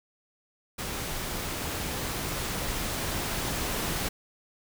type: noise with level ramp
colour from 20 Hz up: pink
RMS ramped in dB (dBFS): -34 to -30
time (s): 0.78-4.09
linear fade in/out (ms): 10
effects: none